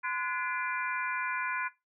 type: harmonic tone with a mistuned harmonic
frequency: 340.8 Hz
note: F4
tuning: 42 cents flat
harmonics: 3 / 4 / 5 / 6 / 7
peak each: -35 / -36 / -37 / -40 / -38 dBFS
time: 0.03-1.69 s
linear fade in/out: 20 ms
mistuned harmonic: 4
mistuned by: +120 cents
effects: noise-tail reverb RT60 0.2 s tail -17 dB re dry